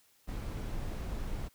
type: noise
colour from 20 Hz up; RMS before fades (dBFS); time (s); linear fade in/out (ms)
brown; -37; 0.27-1.49; 20
effects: white hiss -67 dBFS RMS until 1.54 s